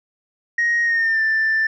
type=tone with pitch glide; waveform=sine; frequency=1877 to 1772.7 Hz; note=A#6 to A6; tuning=+11 to +12 cents; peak=-14 dBFS; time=0.58-1.67 s; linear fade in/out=5 ms; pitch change=-99 cents; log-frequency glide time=0.83-1.22 s; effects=tanh soft clip ceiling -13 dBFS